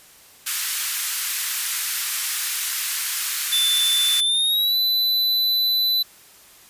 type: high-pass noise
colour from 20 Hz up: white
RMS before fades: -24 dBFS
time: 0.46-4.21 s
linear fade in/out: 10 ms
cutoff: 1300 Hz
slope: 24 dB/octave
type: tone with pitch glide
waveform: square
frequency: 3520 to 3997 Hz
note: A7 to B7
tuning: 0 to +20 cents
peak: -18 dBFS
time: 3.52-6.03 s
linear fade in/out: 10 ms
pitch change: +220 cents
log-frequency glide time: 4.22-4.77 s
effects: white hiss -49 dBFS RMS until 6.69 s + resampled to 32000 Hz